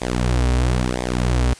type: tone with flanger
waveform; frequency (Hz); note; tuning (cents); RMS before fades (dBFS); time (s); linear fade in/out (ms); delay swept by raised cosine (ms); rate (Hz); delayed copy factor
sawtooth; 61.74; B1; 0; -19; 0.01-1.54; 10; 0.69 to 5.89; 1; -0.85
effects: white hiss -43 dBFS RMS until 1.59 s + resampled to 22050 Hz